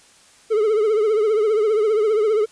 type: tone with vibrato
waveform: triangle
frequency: 430 Hz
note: A4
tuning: 40 cents flat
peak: -13 dBFS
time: 0.5-2.46 s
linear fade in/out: 20 ms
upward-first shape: triangle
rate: 15 Hz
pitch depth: 100 cents each way
effects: white hiss -51 dBFS RMS until 2.51 s + resampled to 22050 Hz